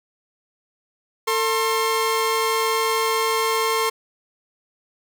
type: tone pair together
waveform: sawtooth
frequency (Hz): 448.9 / 1067.7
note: A4 / C6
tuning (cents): +35 / +35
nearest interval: octave + minor third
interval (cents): 1500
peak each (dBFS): -18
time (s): 1.27-3.9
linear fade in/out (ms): 10
effects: none